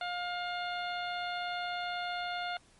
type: harmonic tone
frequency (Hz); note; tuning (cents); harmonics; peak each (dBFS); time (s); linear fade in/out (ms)
709; F5; +26; 1 / 2 / 3 / 4 / 5 / 6; -36 / -39 / -44 / -46 / -44 / -48; 0.01-2.57; 2
effects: pink hiss -63 dBFS RMS until 2.79 s + MP3 48 kbps